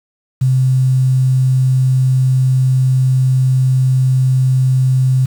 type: tone with quantisation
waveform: sine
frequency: 130 Hz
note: C3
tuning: 11 cents flat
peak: -9 dBFS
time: 0.41-5.26 s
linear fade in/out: 10 ms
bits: 6
effects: none